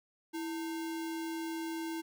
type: tone with sample-and-hold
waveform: sine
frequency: 327.3 Hz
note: E4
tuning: 12 cents flat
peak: -35 dBFS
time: 0.33-2.02 s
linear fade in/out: 20 ms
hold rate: 1225 Hz
effects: none